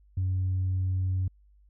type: tone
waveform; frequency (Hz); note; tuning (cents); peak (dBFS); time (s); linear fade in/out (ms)
sine; 93.1; F#2; +11; -23; 0.17-1.28; 5
effects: tanh soft clip ceiling -22 dBFS + added 50 Hz sine -56 dBFS peak until 1.69 s